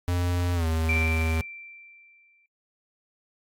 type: tone with pitch glide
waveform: square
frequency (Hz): 88.4 to 80.6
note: F2 to E2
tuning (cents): +22 to -38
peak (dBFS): -24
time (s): 0.08-1.41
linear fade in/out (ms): 0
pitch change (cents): -160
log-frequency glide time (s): 0.54-0.66
type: tone with exponential decay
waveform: sine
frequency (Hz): 2349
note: D7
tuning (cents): 0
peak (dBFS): -23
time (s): 0.89-2.46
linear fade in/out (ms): 2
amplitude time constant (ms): 340
effects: noise-tail reverb RT60 0.1 s tail -22 dB re dry + AAC 64 kbps